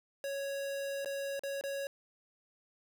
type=tone with dropouts; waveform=square; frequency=554.4 Hz; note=C#5; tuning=in tune; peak=-36 dBFS; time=0.24-1.87 s; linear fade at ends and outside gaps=1 ms; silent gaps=1.047-1.058 / 1.394-1.435 / 1.611-1.638 s; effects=none